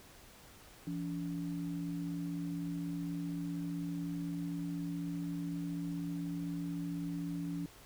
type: tone pair together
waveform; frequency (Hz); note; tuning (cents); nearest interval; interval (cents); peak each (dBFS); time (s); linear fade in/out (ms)
sine; 170 / 285.9; F3 / D4; -46 / -46; major sixth; 900; -38 / -39; 0.87-7.66; 2
effects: pink hiss -57 dBFS RMS until 7.85 s